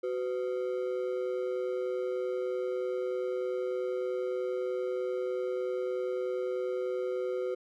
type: ring-modulated tone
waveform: triangle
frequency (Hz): 438.4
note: A4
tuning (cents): -6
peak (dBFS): -25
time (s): 0.03-7.55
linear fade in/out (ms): 10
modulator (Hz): 65.1
effects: none